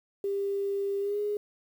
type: tone with pitch glide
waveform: sine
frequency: 398 to 414.7 Hz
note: G4 to G#4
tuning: +26 to -3 cents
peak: -27 dBFS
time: 0.24-1.37 s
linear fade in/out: 2 ms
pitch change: +71 cents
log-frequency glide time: 1-1.19 s
effects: 9-bit